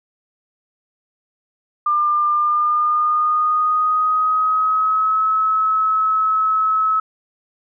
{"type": "tone with pitch glide", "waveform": "sine", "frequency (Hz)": [1198, 1291.4], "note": ["D6", "E6"], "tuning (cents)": [34, -36], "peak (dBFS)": -14, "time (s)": [1.86, 7], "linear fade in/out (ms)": 5, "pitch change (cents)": 130, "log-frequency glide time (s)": [2.35, 5.24], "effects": []}